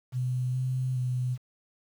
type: tone with pitch steps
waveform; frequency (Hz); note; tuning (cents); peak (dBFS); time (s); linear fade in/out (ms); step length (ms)
sine; 126.2 / 128.6 / 125.7; B2 / C3 / B2; +38 / -30 / +31; -26; 0.12-1.38; 50; 420
effects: 9-bit